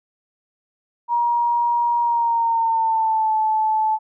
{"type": "tone with pitch glide", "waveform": "sine", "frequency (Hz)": [949, 870.2], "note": ["A#5", "A5"], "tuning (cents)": [31, -19], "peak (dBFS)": -16, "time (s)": [1.08, 3.99], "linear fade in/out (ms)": 50, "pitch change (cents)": -150, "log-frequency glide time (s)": [2, 3.34], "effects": []}